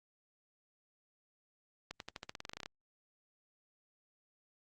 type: accelerating click train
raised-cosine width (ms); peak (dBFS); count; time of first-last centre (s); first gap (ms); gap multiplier
0.2; -25; 15; 1.91-2.659; 92; 0.91
effects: Opus 48 kbps